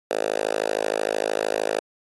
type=tone with high-pass filter; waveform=5% pulse; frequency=53.1 Hz; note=G#1; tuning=39 cents sharp; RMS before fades=-25 dBFS; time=0.11-1.79 s; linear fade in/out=0 ms; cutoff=510 Hz; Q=2.6; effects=AAC 32 kbps